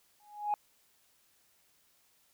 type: tone with exponential growth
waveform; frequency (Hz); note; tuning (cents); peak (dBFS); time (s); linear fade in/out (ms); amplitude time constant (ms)
sine; 832; G#5; +3; -24; 0.2-0.54; 1; 72
effects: tanh soft clip ceiling -23 dBFS + white hiss -69 dBFS RMS until 2.33 s